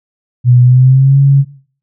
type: tone with pitch glide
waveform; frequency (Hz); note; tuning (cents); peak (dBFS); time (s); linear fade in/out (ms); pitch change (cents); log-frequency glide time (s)
sine; 123.47 to 138.59; B2 to C#3; 0 to 0; -3; 0.44-1.45; 50; +200; 0.62-1.18
effects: noise-tail reverb RT60 0.5 s tail -18 dB re dry